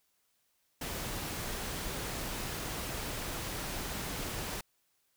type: noise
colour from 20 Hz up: pink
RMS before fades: -38 dBFS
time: 0.81-4.61 s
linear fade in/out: 5 ms
effects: white hiss -75 dBFS RMS until 5.16 s